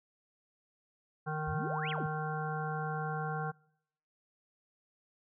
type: harmonic tone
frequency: 154.4 Hz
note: D#3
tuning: 13 cents flat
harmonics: 1 / 3 / 5 / 7 / 9 / 10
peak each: -36 / -42 / -39 / -44 / -42 / -46 dBFS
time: 1.26-3.52 s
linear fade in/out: 20 ms
type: exponential two-way sweep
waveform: sine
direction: up then down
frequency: 59.4 to 3373 to 96.4 Hz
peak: -37 dBFS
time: 1.47-2.07 s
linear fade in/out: 10 ms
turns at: 1.9 s
effects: noise-tail reverb RT60 0.7 s tail -24 dB re dry